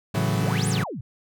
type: chord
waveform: 40% pulse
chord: F# minor seventh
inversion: first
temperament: equal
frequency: 110 / 138.59 / 164.81 / 185 Hz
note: A2 / C#3 / E3 / F#3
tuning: 0 / 0 / 0 / 0 cents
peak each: -25 / -26 / -27 / -27 dBFS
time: 0.14-0.84 s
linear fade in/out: 10 ms
type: exponential two-way sweep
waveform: sine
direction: up then down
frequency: 100.6 to 11080 to 100.6 Hz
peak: -30 dBFS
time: 0.35-1.01 s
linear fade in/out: 5 ms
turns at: 0.68 s
effects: none